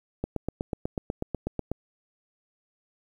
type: click train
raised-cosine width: 2 ms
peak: -15 dBFS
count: 13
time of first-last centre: 0.24-1.716 s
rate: 8.13 Hz
effects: 9-bit